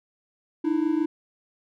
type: tone pair together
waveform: triangle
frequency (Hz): 301.3 / 327.8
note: D4 / E4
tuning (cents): +44 / -10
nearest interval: minor second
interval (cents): 146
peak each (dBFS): -22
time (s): 0.64-1.06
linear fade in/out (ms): 10
effects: none